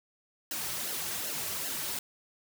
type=noise with flanger; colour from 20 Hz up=white; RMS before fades=-35 dBFS; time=0.51-1.99 s; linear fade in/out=2 ms; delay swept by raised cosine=0.83 to 4.23 ms; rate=2.6 Hz; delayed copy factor=-0.75; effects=none